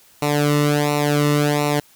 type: tone with flanger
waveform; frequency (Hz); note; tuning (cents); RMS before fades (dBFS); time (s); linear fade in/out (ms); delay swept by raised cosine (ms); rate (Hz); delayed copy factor
sawtooth; 146.83; D3; 0; -18; 0.22-1.8; 5; 0.61 to 1.27; 1.4; -0.9
effects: white hiss -52 dBFS RMS until 1.95 s